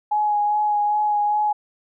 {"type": "tone with vibrato", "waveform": "sine", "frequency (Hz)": 836, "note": "G#5", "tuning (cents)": 11, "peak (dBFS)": -17, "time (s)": [0.11, 1.53], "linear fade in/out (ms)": 10, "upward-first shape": "sine", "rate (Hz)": 2.5, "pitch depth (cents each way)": 17, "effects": []}